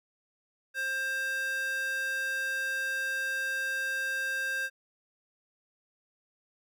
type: tone with high-pass filter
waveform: square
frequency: 530 Hz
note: C5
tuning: 22 cents sharp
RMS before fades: -32 dBFS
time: 0.74-4.7 s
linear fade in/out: 50 ms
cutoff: 1400 Hz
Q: 5
effects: none